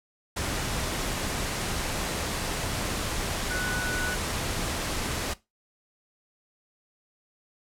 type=tone in noise; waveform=sine; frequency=1480 Hz; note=F#6; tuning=in tune; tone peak=-30 dBFS; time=3.5-4.15 s; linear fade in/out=10 ms; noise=pink; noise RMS=-30 dBFS; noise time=0.36-5.34 s; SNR=-3 dB; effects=noise-tail reverb RT60 0.2 s tail -17 dB re dry + low-pass 11000 Hz 12 dB/octave